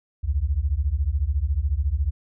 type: beating tone pair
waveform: sine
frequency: 64.4 / 78.4 Hz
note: C2 / D#2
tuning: -27 / +14 cents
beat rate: 14 Hz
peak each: -23 dBFS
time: 0.23-2.11 s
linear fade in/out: 20 ms
effects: none